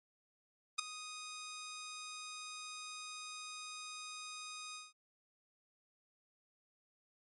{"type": "tone with ADSR envelope", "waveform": "10% pulse", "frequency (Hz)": 1244.5, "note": "D#6", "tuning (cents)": 0, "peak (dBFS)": -21, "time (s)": [0.78, 4.93], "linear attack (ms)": 13, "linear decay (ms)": 6, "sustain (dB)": -16, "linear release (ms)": 180, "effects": ["MP3 48 kbps"]}